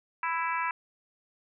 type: harmonic tone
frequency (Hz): 330.8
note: E4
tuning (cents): +6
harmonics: 3 / 4 / 5 / 6 / 7 / 8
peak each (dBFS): -30 / -35 / -36 / -39 / -37 / -41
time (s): 0.23-0.71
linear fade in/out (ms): 2
effects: none